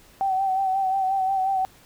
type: tone with vibrato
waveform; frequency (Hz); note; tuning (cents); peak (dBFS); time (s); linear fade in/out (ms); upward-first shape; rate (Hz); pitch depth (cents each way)
sine; 767; G5; -38; -20; 0.21-1.65; 0; sine; 5.6; 39
effects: pink hiss -53 dBFS RMS until 1.85 s